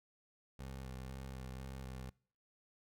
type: tone with vibrato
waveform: 20% pulse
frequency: 65.41 Hz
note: C2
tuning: in tune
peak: -40 dBFS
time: 0.59-2.1 s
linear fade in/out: 5 ms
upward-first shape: square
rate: 2 Hz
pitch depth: 24 cents each way
effects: noise-tail reverb RT60 0.5 s tail -24 dB re dry